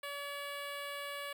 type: tone with notch filter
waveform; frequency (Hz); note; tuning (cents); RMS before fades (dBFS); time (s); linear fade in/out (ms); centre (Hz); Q
10% pulse; 570; C#5; +48; -42; 0.03-1.33; 5; 6700; 1.3
effects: 11-bit